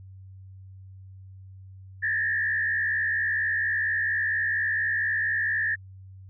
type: tone with frequency modulation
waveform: sine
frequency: 1769 Hz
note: A6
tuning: 9 cents sharp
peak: -23 dBFS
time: 2.02-5.76 s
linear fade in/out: 20 ms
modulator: 64.3 Hz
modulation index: 1.4
effects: added 95 Hz sine -43 dBFS peak until 6.29 s